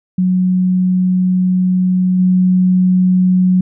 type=tone with level steps; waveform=sine; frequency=183.6 Hz; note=F#3; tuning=13 cents flat; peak=-10 / -8 dBFS; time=0.18-3.61 s; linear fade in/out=5 ms; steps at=2.18 s; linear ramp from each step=20 ms; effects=none